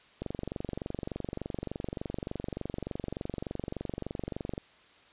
click train, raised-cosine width 2 ms, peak -21 dBFS, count 103, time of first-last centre 0.22-4.579 s, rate 23.4 Hz, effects white hiss -59 dBFS RMS until 5.12 s + resampled to 8000 Hz

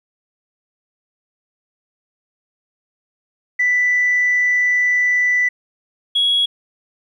sine tone pair in turn, 1981 / 3332 Hz, B6 / G#7, +5 / +5 cents, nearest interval major sixth, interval 900 cents, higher second, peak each -12 dBFS, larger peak neither, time 3.59-5.49 / 6.15-6.46 s, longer first, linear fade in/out 10 ms, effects tanh soft clip ceiling -9 dBFS + 9-bit

